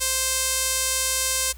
sawtooth tone with band-pass filter, 523.3 Hz, C5, in tune, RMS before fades -24 dBFS, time 0-1.53 s, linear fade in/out 20 ms, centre 8800 Hz, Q 1.3, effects added 60 Hz sine -39 dBFS peak until 1.57 s + white hiss -51 dBFS RMS until 1.57 s

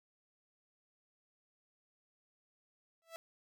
sawtooth tone with exponential growth, 659.3 Hz, E5, in tune, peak -38 dBFS, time 3.02-3.16 s, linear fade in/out 0 ms, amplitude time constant 29 ms, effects none

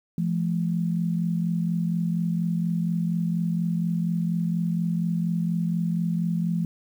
sine tone pair together, 170.2 / 214.4 Hz, F3 / A3, -44 / -45 cents, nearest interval major third, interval 399 cents, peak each -23 / -29 dBFS, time 0.18-6.65 s, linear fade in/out 2 ms, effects 9-bit

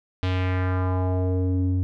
square tone with low-pass filter sweep, 92.2 Hz, F#2, 6 cents flat, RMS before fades -23 dBFS, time 0.23-1.83 s, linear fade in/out 0 ms, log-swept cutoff 3600 to 200 Hz, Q 2, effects none

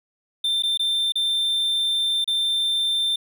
triangle tone with dropouts, 3574 Hz, A7, 26 cents sharp, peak -18 dBFS, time 0.44-3.16 s, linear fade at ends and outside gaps 5 ms, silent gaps 0.624-0.634 / 0.775-0.794 / 1.122-1.155 / 2.244-2.276 s, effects none

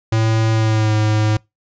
square tone with pitch glide, 111.4 to 107.54 Hz, A2 to A2, +22 to -39 cents, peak -14 dBFS, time 0.12-1.37 s, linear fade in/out 5 ms, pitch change -61 cents, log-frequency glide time 0.52-0.94 s, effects noise-tail reverb RT60 0.2 s tail -25 dB re dry + resampled to 16000 Hz

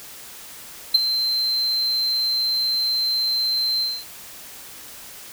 triangle tone with ADSR envelope, 4112 Hz, C8, 31 cents flat, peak -7 dBFS, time 0.94-4.05 s, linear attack 10 ms, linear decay 18 ms, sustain -11 dB, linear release 240 ms, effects white hiss -40 dBFS RMS until 5.32 s

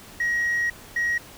sine tone bursts at uneven times, 1895 Hz, A#6, 28 cents sharp, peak -19 dBFS, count 2, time 0.2-0.7 / 0.96-1.18 s, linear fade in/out 5 ms, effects tanh soft clip ceiling -19 dBFS + pink hiss -45 dBFS RMS until 1.37 s

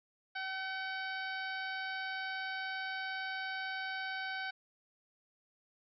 harmonic tone with a mistuned harmonic, 763 Hz, G5, 47 cents flat, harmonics 1 / 2 / 3 / 4 / 5 / 6 / 7, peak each -43 / -39 / -46 / -50 / -50 / -50 / -58 dBFS, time 0.35-4.51 s, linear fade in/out 10 ms, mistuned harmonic 3, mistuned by -23 cents, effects none

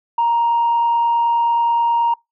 sine tone with frequency modulation, 936 Hz, A#5, 7 cents sharp, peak -12 dBFS, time 0.18-2.14 s, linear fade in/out 5 ms, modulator 29.4 Hz, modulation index 0.21, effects noise-tail reverb RT60 0.2 s tail -26 dB re dry + tanh soft clip ceiling -10 dBFS

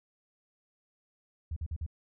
sine tone bursts, 78.5 Hz, D#2, 16 cents sharp, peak -32 dBFS, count 4, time 1.51-1.864 s, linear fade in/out 5 ms, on 54 ms, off 46 ms, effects none

